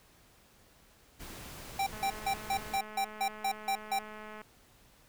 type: noise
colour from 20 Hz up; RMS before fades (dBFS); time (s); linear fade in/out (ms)
pink; -46; 1.19-2.79; 20
type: tone bursts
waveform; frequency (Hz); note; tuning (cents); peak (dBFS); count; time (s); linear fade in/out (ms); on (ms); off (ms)
square; 784; G5; 0; -29; 10; 1.79-3.99; 5; 76; 160
type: click train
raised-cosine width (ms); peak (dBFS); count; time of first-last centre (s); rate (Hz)
0.5; -32; 533; 1.93-4.416; 214
effects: pink hiss -62 dBFS RMS until 5.08 s